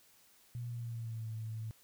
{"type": "tone with pitch glide", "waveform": "sine", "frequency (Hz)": [120.3, 110.95], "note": ["B2", "A2"], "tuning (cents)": [-45, 15], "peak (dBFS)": -38, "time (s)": [0.55, 1.71], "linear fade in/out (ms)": 0, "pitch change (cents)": -140, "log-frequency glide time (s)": [0.66, 1.28], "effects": ["white hiss -65 dBFS RMS until 1.83 s"]}